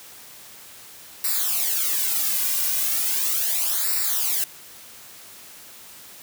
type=noise with flanger; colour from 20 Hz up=blue; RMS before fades=-23 dBFS; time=1.24-4.44 s; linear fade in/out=2 ms; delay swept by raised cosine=0.31 to 2.31 ms; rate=0.37 Hz; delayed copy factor=-1; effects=white hiss -44 dBFS RMS until 6.22 s + high-pass 60 Hz 12 dB/octave